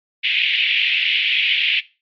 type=band-pass noise; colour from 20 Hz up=white; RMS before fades=-18 dBFS; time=0.23-1.81 s; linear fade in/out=20 ms; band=2200 to 3200 Hz; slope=48 dB/octave; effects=noise-tail reverb RT60 0.3 s tail -19 dB re dry + MP3 48 kbps